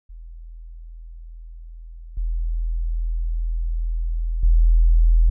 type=tone with level steps; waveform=sine; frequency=41.2 Hz; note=E1; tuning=in tune; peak=-35 / -20 / -11 dBFS; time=0.09-5.3 s; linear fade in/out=10 ms; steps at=2.17 / 4.43 s; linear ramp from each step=5 ms; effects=none